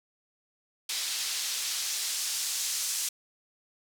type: noise with band-pass filter sweep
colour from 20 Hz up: white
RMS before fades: -32 dBFS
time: 0.89-3.09 s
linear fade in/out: 5 ms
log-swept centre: 4200 to 6500 Hz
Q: 0.97
effects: none